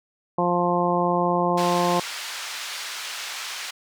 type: harmonic tone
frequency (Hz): 175.8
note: F3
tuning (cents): +12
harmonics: 1 / 2 / 3 / 4 / 5 / 6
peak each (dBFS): -26 / -26 / -26 / -26 / -26 / -26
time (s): 0.38-2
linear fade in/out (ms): 5
type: band-pass noise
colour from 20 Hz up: white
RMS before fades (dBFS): -33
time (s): 1.57-3.71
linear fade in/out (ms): 10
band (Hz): 1000 to 4900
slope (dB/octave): 12
effects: none